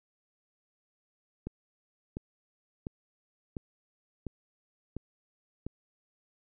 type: click train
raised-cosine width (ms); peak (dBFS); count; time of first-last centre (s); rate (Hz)
3; -23; 7; 1.47-5.666; 1.43
effects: none